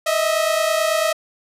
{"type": "tone pair together", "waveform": "sawtooth", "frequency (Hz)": [622.3, 651.4], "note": ["D#5", "E5"], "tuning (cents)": [0, -21], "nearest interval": "minor second", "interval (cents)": 79, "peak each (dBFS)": -16, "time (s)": [0.06, 1.13], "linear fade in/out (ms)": 10, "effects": ["resampled to 32000 Hz"]}